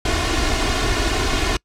pink noise with comb filter, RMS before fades -19 dBFS, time 0.05-1.57 s, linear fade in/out 5 ms, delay 2.8 ms, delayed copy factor +0.75, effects noise-tail reverb RT60 0.1 s tail -26 dB re dry + low-pass 6000 Hz 12 dB/octave

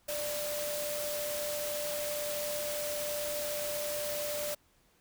sine tone in noise, 591 Hz, D5, 11 cents sharp, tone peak -35 dBFS, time 0.08-4.55 s, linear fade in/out 10 ms, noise white, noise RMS -38 dBFS, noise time 0.08-4.55 s, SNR 0 dB, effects pink hiss -68 dBFS RMS until 5 s

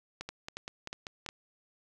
two click trains, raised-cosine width 0.2 ms, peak -21 / -22 dBFS, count 4 / 6, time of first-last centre 0.21-1.289 / 0.29-1.263 s, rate 2.78 / 5.14 Hz, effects none

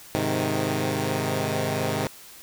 10% pulse chord, Ab major, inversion none, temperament equal, 103.83 / 130.81 / 155.56 Hz, Ab2 / C3 / Eb3, 0 / 0 / 0 cents, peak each -20 dBFS, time 0.15-2.07 s, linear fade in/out 0 ms, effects white hiss -46 dBFS RMS until 2.42 s

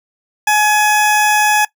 20% pulse tone, 844 Hz, G#5, 28 cents sharp, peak -5 dBFS, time 0.47-1.65 s, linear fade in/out 5 ms, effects noise-tail reverb RT60 0.1 s tail -20 dB re dry

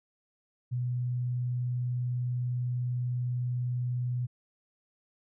sine tone with vibrato, 123.47 Hz, B2, in tune, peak -28 dBFS, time 0.71-4.27 s, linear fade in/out 20 ms, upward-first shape sine, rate 20 Hz, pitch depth 30 cents each way, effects none

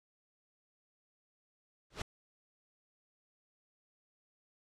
pink noise with exponential growth, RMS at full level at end -33 dBFS, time 1.9-2.02 s, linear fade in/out 5 ms, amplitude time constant 26 ms, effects low-pass 6000 Hz 12 dB/octave

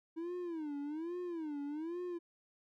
triangle tone with vibrato, 319.5 Hz, D#4, 46 cents sharp, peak -36 dBFS, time 0.16-2.19 s, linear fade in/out 20 ms, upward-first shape sine, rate 1.2 Hz, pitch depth 200 cents each way, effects none

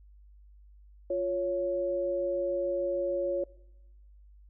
sine tone pair together, 350.8 / 555.9 Hz, F4 / C#5, +8 / +5 cents, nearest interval minor sixth, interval 797 cents, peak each -33 / -28 dBFS, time 1.1-3.44 s, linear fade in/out 5 ms, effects noise-tail reverb RT60 0.9 s tail -21 dB re dry + added 50 Hz sine -52 dBFS peak until 4.49 s

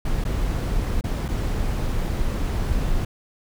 brown noise with dropouts, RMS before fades -23 dBFS, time 0.05-3.05 s, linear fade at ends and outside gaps 5 ms, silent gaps 0.241-0.25 / 1.011-1.039 / 1.282-1.286 s, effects none

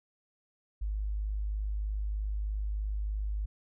sine tone, 51.6 Hz, G#1, 10 cents flat, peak -30 dBFS, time 0.81-3.46 s, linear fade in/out 10 ms, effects none

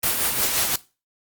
white noise with tremolo, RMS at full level -20 dBFS, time 0.03-0.76 s, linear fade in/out 5 ms, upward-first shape sine, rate 5.7 Hz, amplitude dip 45%, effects noise-tail reverb RT60 0.3 s tail -19 dB re dry + Opus 32 kbps

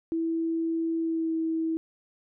sine tone with pitch glide, 328.3 to 323.8 Hz, E4 to E4, -7 to -31 cents, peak -25 dBFS, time 0.12-1.77 s, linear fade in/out 0 ms, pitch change -24 cents, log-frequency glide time 0.99-1.34 s, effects none

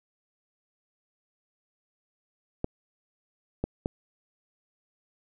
clicks, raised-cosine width 2 ms, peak -14 dBFS, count 3, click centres 2.644 / 3.64 / 3.859 s, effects none

